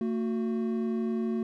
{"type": "tone pair together", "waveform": "triangle", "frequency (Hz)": [226, 366.2], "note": ["A3", "F#4"], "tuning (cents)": [47, -18], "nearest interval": "minor sixth", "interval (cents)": 835, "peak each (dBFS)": [-26, -31], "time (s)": [0.01, 1.43], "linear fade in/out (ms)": 2, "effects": []}